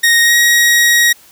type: tone with pitch glide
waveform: sawtooth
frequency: 1864.7 to 1892.9 Hz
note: A#6 to A#6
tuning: 0 to +26 cents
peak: -4 dBFS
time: 0.03-1.13 s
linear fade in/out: 10 ms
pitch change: +26 cents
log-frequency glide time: 0.22-0.35 s
effects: white hiss -44 dBFS RMS until 1.31 s